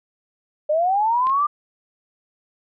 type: linear sweep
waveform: sine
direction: up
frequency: 587.3 to 1203 Hz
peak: -16 dBFS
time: 0.69-1.47 s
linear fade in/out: 10 ms
type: clicks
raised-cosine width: 0.3 ms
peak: -20 / -26 dBFS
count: 2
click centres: 1.27 / 1.297 s
effects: none